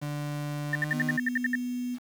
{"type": "tone with pitch glide", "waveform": "35% pulse", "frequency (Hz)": [146.83, 153.6], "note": ["D3", "D#3"], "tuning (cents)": [0, -22], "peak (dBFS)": -30, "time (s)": [0.01, 1.18], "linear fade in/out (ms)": 20, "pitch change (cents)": 78, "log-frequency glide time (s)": [0.7, 1.02]}
{"type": "tone bursts", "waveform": "sine", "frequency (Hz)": 1800, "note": "A6", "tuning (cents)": 39, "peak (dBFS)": -23, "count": 10, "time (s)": [0.73, 1.554], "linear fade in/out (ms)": 2, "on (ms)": 23, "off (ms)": 66}
{"type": "tone", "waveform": "sine", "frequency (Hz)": 246.9, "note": "B3", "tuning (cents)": 0, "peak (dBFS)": -29, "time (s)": [0.91, 1.99], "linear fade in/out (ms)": 50}
{"effects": ["8-bit"]}